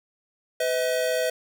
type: tone pair together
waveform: square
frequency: 504 / 639 Hz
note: B4 / D#5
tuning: +35 / +46 cents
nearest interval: major third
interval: 411 cents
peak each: -26 dBFS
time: 0.6-1.3 s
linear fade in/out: 5 ms
effects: none